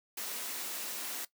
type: high-pass noise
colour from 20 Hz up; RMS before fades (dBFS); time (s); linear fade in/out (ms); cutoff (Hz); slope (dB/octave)
white; -39; 0.17-1.25; 5; 200; 48
effects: noise-tail reverb RT60 0.1 s tail -17 dB re dry